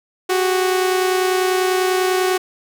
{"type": "tone pair together", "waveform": "sawtooth", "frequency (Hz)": [370, 400.1], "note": ["F#4", "G4"], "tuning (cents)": [0, 35], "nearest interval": "minor second", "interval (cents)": 135, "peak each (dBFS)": [-12, -21], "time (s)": [0.29, 2.38], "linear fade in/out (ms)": 10, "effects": []}